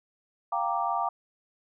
sine chord, G minor seventh, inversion third, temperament equal, 698.5 / 784 / 932.3 / 1174.7 Hz, F5 / G5 / Bb5 / D6, 0 / 0 / 0 / 0 cents, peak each -31 dBFS, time 0.52-1.09 s, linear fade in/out 5 ms, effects none

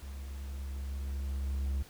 triangle tone with level ramp, 68.1 Hz, C#2, 30 cents flat, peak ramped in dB -38 to -27 dBFS, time 0.02-1.83 s, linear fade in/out 10 ms, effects pink hiss -55 dBFS RMS until 1.89 s

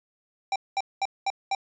square tone bursts, 784 Hz, G5, in tune, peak -24 dBFS, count 5, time 0.52-1.55 s, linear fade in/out 2 ms, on 38 ms, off 210 ms, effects resampled to 16000 Hz

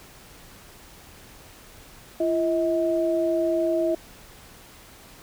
sine tone pair together, 340 / 638.9 Hz, F4 / D#5, -46 / +46 cents, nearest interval major seventh, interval 1092 cents, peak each -23 dBFS, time 2.2-3.95 s, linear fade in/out 5 ms, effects pink hiss -48 dBFS RMS until 5.22 s

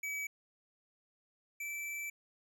square tone pair in turn, 2284 / 2323 Hz, D7 / D7, -49 / -20 cents, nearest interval unison, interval 29 cents, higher second, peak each -37 / -39 dBFS, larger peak first, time 0.03-0.27 / 1.6-2.1 s, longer second, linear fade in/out 5 ms, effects none

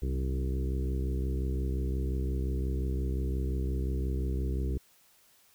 harmonic tone with a mistuned harmonic, 65.7 Hz, C2, 8 cents sharp, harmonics 1 / 2 / 3 / 4 / 5 / 6 / 7, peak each -29 / -37 / -42 / -43 / -42 / -42 / -48 dBFS, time 0.02-4.78 s, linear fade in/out 5 ms, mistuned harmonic 3, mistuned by -37 cents, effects white hiss -63 dBFS RMS until 5.54 s

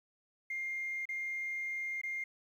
sine tone with dropouts, 2114 Hz, C7, 17 cents sharp, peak -34 dBFS, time 0.5-2.24 s, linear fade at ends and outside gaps 5 ms, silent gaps 1.055-1.089 / 2.015-2.034 s, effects tanh soft clip ceiling -31 dBFS + 11-bit

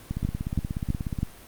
two click trains, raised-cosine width 5 ms, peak -12 / -16 dBFS, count 4 / 19, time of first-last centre 0.25-1.23 / 0.11-1.188 s, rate 3.06 / 16.7 Hz, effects pink hiss -48 dBFS RMS until 1.47 s + Opus 32 kbps

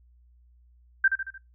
sine tone with echo, 1568 Hz, G6, in tune, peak -16 dBFS, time 1.04-1.08 s, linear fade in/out 5 ms, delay 75 ms, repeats 4, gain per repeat -6 dB, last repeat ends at 1.38 s, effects noise-tail reverb RT60 0.2 s tail -21 dB re dry + added 60 Hz sine -55 dBFS peak until 1.54 s

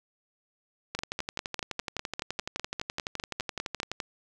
two click trains, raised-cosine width 0.2 ms, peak -15 / -14 dBFS, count 36 / 16, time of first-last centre 0.95-3.916 / 0.99-4.002 s, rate 11.8 / 4.98 Hz, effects none

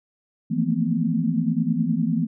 sine tone cluster, 161.8 / 171.8 / 220.7 / 229.8 / 251.2 Hz, E3 / F3 / A3 / A#3 / B3, -32 / -28 / +5 / -25 / +30 cents, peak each -26 dBFS, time 0.5-2.27 s, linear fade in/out 20 ms, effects none

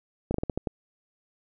slowing click train, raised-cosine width 2 ms, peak -14 dBFS, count 7, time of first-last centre 0.31-0.672 s, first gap 33 ms, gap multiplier 1.24, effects none

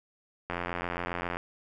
click train, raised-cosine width 0.5 ms, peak -17 dBFS, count 77, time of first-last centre 0.5-1.37 s, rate 87.4 Hz, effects none

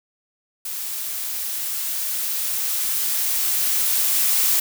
blue noise with level ramp, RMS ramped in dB -29 to -18 dBFS, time 0.65-4.6 s, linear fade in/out 5 ms, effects none

